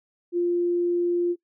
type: tone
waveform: sine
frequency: 349 Hz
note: F4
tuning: 1 cent flat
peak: -20 dBFS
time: 0.32-1.36 s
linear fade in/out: 50 ms
effects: noise-tail reverb RT60 0.1 s tail -21 dB re dry